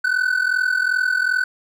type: ring-modulated tone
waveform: triangle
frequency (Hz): 1502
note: F#6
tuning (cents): +26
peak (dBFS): -12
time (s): 0.04-1.44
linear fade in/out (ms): 5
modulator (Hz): 21.3
effects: none